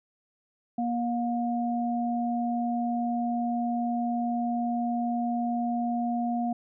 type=tone pair together; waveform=sine; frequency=238 / 713.2 Hz; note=A#3 / F5; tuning=+36 / +36 cents; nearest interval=octave + perfect fifth; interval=1900 cents; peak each=-27 / -30 dBFS; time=0.78-6.53 s; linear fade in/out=5 ms; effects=none